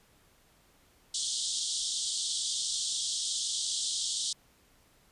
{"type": "band-pass noise", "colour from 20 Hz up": "pink", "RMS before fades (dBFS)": -33, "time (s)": [1.14, 4.33], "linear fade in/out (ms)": 5, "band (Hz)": [3200, 9100], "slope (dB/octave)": 96, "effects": ["pink hiss -64 dBFS RMS until 5.11 s", "resampled to 32000 Hz"]}